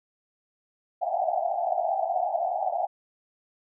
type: band-pass noise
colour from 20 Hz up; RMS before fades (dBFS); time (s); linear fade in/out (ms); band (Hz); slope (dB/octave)
pink; -27; 1.01-2.87; 20; 650 to 790; 96
effects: none